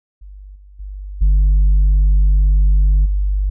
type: tone with level steps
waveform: sine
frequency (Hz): 49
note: G1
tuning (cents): 0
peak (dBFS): -33 / -39 / -26 / -6 / -13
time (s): 0.21-3.5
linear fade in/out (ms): 10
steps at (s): 0.55 / 0.79 / 1.21 / 3.05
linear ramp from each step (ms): 10
effects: tanh soft clip ceiling -8 dBFS